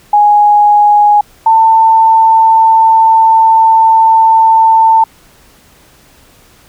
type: tone pair in turn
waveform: sine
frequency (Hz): 830.6 / 894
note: G#5 / A5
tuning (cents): 0 / +27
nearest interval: minor second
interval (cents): 127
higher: second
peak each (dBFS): -3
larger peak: neither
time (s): 0.13-1.21 / 1.46-5.04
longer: second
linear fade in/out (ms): 5
effects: pink hiss -44 dBFS RMS until 6.68 s